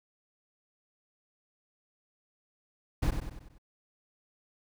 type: noise with echo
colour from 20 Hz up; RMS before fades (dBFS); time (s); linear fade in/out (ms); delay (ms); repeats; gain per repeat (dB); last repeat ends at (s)
brown; -27; 3.02-3.11; 10; 95; 5; -6; 3.585
effects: none